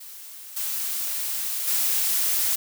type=noise with level steps; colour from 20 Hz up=blue; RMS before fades=-41 / -28 / -23 dBFS; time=0-2.56 s; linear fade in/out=10 ms; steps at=0.56 / 1.67 s; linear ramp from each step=10 ms; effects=none